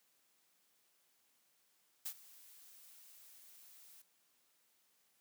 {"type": "noise with ADSR envelope", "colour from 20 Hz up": "blue", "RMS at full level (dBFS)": -40, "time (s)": [2.05, 4.02], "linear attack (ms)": 12, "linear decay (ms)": 71, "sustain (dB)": -20, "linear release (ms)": 6, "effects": ["white hiss -75 dBFS RMS until 5.2 s", "high-pass 150 Hz 12 dB/octave"]}